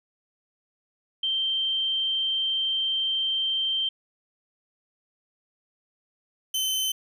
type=tone pair in turn; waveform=sine / sawtooth; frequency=3137 / 3067 Hz; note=G7 / G7; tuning=+1 / -38 cents; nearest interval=unison; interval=39 cents; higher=first; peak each=-23 / -21 dBFS; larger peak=second; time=1.23-3.89 / 6.54-6.92 s; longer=first; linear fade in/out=5 ms; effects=none